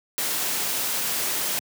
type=noise; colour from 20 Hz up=white; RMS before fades=-26 dBFS; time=0.18-1.59 s; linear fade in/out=0 ms; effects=high-pass 150 Hz 12 dB/octave